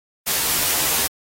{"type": "noise with comb filter", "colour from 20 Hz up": "white", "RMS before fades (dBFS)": -20, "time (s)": [0.26, 1.08], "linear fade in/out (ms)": 20, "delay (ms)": 13, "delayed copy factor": 0.9, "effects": ["AAC 48 kbps"]}